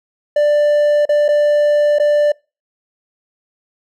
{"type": "tone with dropouts", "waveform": "triangle", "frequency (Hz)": 590, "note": "D5", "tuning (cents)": 8, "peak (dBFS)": -8, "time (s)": [0.36, 2.32], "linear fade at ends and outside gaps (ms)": 5, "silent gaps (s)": [[1.054, 1.091], [1.282, 1.287], [1.986, 1.997]], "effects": ["noise-tail reverb RT60 0.3 s tail -26 dB re dry"]}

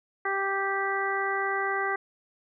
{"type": "harmonic tone", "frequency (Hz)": 392, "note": "G4", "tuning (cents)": 0, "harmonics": [1, 2, 3, 4, 5], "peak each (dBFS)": [-32, -32, -32, -32, -32], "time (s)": [0.25, 1.96], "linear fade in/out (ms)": 5, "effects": []}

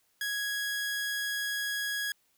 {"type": "tone", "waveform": "sawtooth", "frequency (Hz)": 1661.2, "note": "G#6", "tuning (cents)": 0, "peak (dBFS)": -27, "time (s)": [0.21, 2.12], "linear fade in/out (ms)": 2, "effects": ["white hiss -71 dBFS RMS until 2.37 s"]}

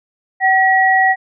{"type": "tone pair together", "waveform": "sine", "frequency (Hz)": [761, 1917.6], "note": ["F#5", "A#6"], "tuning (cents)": [48, 48], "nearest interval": "octave + major third", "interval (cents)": 1600, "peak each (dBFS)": -12, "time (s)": [0.4, 1.16], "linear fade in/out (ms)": 50, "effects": []}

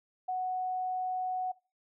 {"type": "tone", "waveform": "sine", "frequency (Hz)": 740, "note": "F#5", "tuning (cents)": 0, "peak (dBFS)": -30, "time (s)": [0.28, 1.52], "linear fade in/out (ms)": 10, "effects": ["noise-tail reverb RT60 0.3 s tail -21 dB re dry"]}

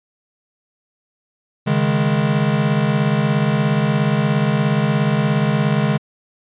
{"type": "chord", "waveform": "square", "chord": "C# suspended second", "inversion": "none", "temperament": "equal", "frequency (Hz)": [138.59, 155.56, 207.7], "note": ["C#3", "D#3", "G#3"], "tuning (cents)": [0, 0, 0], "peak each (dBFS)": -20, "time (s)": [1.66, 5.98], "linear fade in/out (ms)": 20, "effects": ["resampled to 8000 Hz"]}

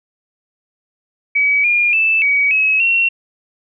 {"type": "tone with pitch steps", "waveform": "sine", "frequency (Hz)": [2276, 2416, 2637, 2263, 2565, 2727], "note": ["C#7", "D7", "E7", "C#7", "E7", "F7"], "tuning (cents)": [45, 48, 0, 35, -48, -42], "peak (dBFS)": -11, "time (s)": [1.35, 3.09], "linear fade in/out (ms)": 10, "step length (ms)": 290, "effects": []}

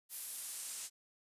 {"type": "noise with band-pass filter sweep", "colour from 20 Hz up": "pink", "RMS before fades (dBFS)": -45, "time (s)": [0.09, 0.9], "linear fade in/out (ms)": 50, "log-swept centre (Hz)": [12000, 7900], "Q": 1.6, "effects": ["resampled to 32000 Hz"]}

